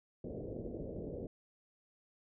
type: low-pass noise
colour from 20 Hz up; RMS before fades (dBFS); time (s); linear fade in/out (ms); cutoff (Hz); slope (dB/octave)
white; -43; 0.24-1.27; 2; 550; 48
effects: none